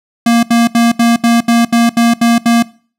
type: tone bursts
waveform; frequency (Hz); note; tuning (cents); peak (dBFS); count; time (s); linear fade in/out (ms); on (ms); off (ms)
square; 233.6; A#3; +4; -7; 10; 0.26-2.626; 5; 170; 74
effects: noise-tail reverb RT60 0.4 s tail -20 dB re dry + low-pass 12000 Hz 12 dB/octave